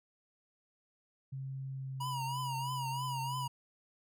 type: tone with pitch glide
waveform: sine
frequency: 134.2 to 132.58 Hz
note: C3 to C3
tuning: +44 to +23 cents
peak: -38 dBFS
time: 1.32-3.48 s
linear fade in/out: 10 ms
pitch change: -21 cents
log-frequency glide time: 1.68-2.04 s
type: tone with vibrato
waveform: square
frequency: 961 Hz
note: B5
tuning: 48 cents flat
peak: -37 dBFS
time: 2-3.48 s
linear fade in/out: 10 ms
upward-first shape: triangle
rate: 3.1 Hz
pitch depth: 100 cents each way
effects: none